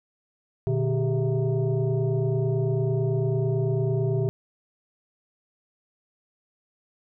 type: tone with frequency modulation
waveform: sine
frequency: 120 Hz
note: B2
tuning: 49 cents flat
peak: -21 dBFS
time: 0.67-4.29 s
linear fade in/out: 0 ms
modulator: 269 Hz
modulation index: 1.2
effects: none